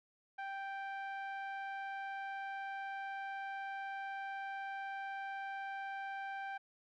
sawtooth tone with low-pass filter, 784 Hz, G5, in tune, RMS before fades -43 dBFS, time 0.38-6.58 s, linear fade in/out 10 ms, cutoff 1800 Hz, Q 1.5, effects none

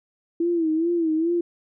sine tone with vibrato, 329.6 Hz, E4, in tune, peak -19 dBFS, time 0.4-1.41 s, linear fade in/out 5 ms, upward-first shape sine, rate 2.4 Hz, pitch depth 91 cents each way, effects none

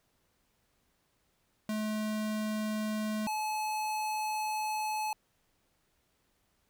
square tone pair in turn, 214.7 / 858.8 Hz, A3 / A5, -42 / -42 cents, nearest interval 2 octaves, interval 2400 cents, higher second, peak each -32 / -32 dBFS, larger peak neither, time 1.69-3.27 / 3.27-5.13 s, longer second, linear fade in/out 2 ms, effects pink hiss -74 dBFS RMS until 6.69 s

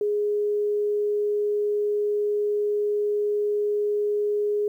sine tone, 415.3 Hz, G#4, in tune, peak -21 dBFS, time 0.01-4.68 s, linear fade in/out 2 ms, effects 10-bit

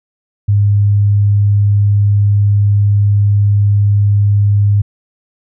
sine tone, 102.1 Hz, G#2, 29 cents flat, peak -7 dBFS, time 0.48-4.82 s, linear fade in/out 10 ms, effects none

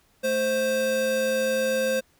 square tone pair together, 220 / 524.3 Hz, A3 / C5, 0 / +3 cents, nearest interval octave + minor third, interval 1503 cents, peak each -33 / -23 dBFS, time 0.23-2.01 s, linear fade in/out 20 ms, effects pink hiss -63 dBFS RMS until 2.19 s

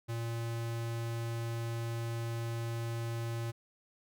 square tone, 115.9 Hz, A#2, 10 cents flat, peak -35 dBFS, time 0.08-3.52 s, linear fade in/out 20 ms, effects none

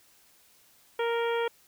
harmonic tone, 466.2 Hz, A#4, in tune, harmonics 1 / 2 / 3 / 4 / 5 / 6 / 7, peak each -27 / -33 / -37 / -40 / -40 / -46 / -42 dBFS, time 0.99-1.48 s, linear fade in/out 5 ms, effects white hiss -61 dBFS RMS until 1.67 s

